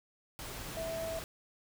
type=tone in noise; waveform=sine; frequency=655 Hz; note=E5; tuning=11 cents flat; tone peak=-36 dBFS; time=0.77-1.19 s; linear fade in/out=0 ms; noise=pink; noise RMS=-43 dBFS; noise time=0.39-1.24 s; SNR=+4 dB; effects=none